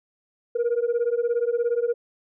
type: beating tone pair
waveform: sine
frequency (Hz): 466.2 / 483.2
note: A#4 / B4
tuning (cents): 0 / -38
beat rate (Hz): 17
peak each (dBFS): -22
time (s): 0.55-1.94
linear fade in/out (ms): 10
effects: tanh soft clip ceiling -17 dBFS